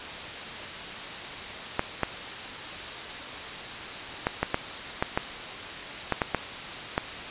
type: clicks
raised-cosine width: 0.5 ms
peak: -8 dBFS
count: 11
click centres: 1.794 / 2.033 / 4.269 / 4.43 / 4.544 / 5.025 / 5.175 / 6.123 / 6.218 / 6.347 / 6.979 s
effects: white hiss -36 dBFS RMS until 7.3 s + resampled to 8000 Hz